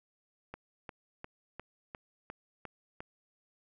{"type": "click train", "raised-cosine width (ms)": 0.5, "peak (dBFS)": -27, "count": 8, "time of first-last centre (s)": [0.54, 3.005], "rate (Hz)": 2.84, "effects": []}